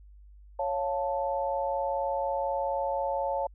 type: chord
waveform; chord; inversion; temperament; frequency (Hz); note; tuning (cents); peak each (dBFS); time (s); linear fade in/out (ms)
sine; Db augmented; none; equal; 554.4 / 698.5 / 880; Db5 / F5 / A5; 0 / 0 / 0; -30 / -34 / -31; 0.59-3.47; 5
effects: added 50 Hz sine -49 dBFS peak until 3.54 s